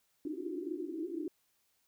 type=band-pass noise; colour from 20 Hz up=white; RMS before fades=-39 dBFS; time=0.25-1.28 s; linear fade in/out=2 ms; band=290 to 370 Hz; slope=96 dB/octave; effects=white hiss -75 dBFS RMS until 1.87 s